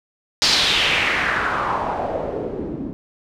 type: noise with low-pass filter sweep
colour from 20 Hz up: white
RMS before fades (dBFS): -21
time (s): 0.42-2.93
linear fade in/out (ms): 0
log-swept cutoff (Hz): 4900 to 250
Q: 3
effects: none